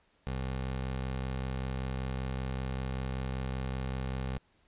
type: tone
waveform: 20% pulse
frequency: 65.2 Hz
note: C2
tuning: 5 cents flat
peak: -28 dBFS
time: 0.27-4.38 s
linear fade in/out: 0 ms
effects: pink hiss -69 dBFS RMS until 4.67 s + resampled to 8000 Hz